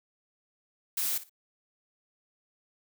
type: noise with echo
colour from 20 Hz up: blue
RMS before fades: -30 dBFS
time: 0.97-1.18 s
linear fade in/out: 5 ms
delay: 58 ms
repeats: 2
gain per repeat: -15 dB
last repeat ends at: 1.296 s
effects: none